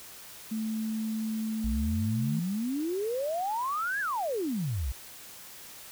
sine tone, 220 Hz, A3, in tune, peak -29 dBFS, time 0.51-2.4 s, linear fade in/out 10 ms
sine exponential two-way sweep, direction up then down, 55.5 to 1722 to 55.5 Hz, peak -28 dBFS, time 1.64-4.92 s, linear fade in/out 5 ms, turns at 4 s
effects white hiss -47 dBFS RMS until 5.91 s

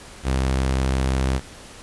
sawtooth tone, 65.7 Hz, C2, 8 cents sharp, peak -15 dBFS, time 0.23-1.41 s, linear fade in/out 50 ms, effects pink hiss -42 dBFS RMS until 1.82 s + resampled to 24000 Hz

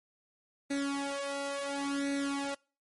sawtooth tone with flanger, 280 Hz, C#4, 18 cents sharp, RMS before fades -34 dBFS, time 0.7-2.55 s, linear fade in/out 10 ms, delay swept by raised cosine 0.48 to 2.08 ms, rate 0.71 Hz, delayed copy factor +0.95, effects noise-tail reverb RT60 0.4 s tail -26 dB re dry + MP3 48 kbps

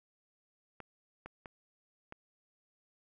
clicks, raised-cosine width 0.5 ms, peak -30 dBFS, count 4, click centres 0.803 / 1.26 / 1.458 / 2.124 s, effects none

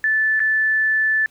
sine tone with dropouts, 1750 Hz, A6, 10 cents flat, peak -15 dBFS, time 0.04-1.26 s, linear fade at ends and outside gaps 1 ms, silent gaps 0.395-0.402 s, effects pink hiss -57 dBFS RMS until 1.3 s

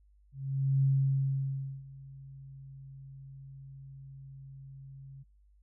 sine tone with ADSR envelope, 135.8 Hz, C#3, 35 cents flat, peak -22 dBFS, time 0.32-5.24 s, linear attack 510 ms, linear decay 1000 ms, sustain -23 dB, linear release 22 ms, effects noise-tail reverb RT60 0.3 s tail -25 dB re dry + added 50 Hz sine -60 dBFS peak until 5.62 s

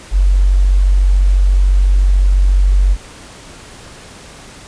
sine tone, 47 Hz, F#1, 28 cents sharp, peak -7 dBFS, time 0.11-2.97 s, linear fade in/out 50 ms, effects pink hiss -36 dBFS RMS until 4.67 s + resampled to 22050 Hz

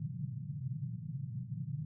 pink band-pass noise, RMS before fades -40 dBFS, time 0-1.85 s, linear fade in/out 5 ms, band 120 to 160 Hz, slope 48 dB/octave, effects none

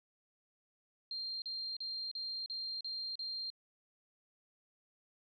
sine tone bursts, 4186 Hz, C8, in tune, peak -38 dBFS, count 7, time 1.11-3.502 s, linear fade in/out 2 ms, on 310 ms, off 37 ms, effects none

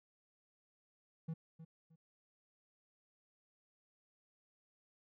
triangle tone with echo, 161.9 Hz, E3, 31 cents flat, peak -36 dBFS, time 1.28-1.34 s, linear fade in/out 10 ms, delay 310 ms, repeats 2, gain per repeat -12 dB, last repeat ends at 1.96 s, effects none

